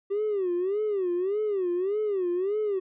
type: tone with vibrato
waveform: triangle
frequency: 387.4 Hz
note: G4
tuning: 20 cents flat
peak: -21 dBFS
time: 0.1-2.8 s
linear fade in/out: 20 ms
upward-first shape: sine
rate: 1.7 Hz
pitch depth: 180 cents each way
effects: tanh soft clip ceiling -21 dBFS + resampled to 8000 Hz